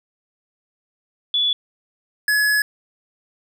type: tone pair in turn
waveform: sine / square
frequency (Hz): 3432 / 1695.3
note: A7 / G#6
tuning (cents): -44 / +35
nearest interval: octave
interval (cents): 1221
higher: first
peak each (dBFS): -16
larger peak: neither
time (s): 1.34-1.53 / 2.28-2.62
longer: second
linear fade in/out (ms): 2
effects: none